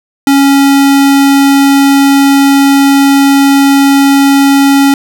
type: tone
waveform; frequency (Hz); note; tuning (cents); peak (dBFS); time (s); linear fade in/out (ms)
square; 277.2; C#4; 0; -4; 0.27-4.94; 2
effects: none